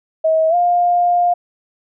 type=tone with pitch glide; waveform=sine; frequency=639 to 704.9 Hz; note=D#5 to F5; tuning=+46 to +16 cents; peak=-11 dBFS; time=0.24-1.34 s; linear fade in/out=10 ms; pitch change=+170 cents; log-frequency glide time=0.49-0.55 s; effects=none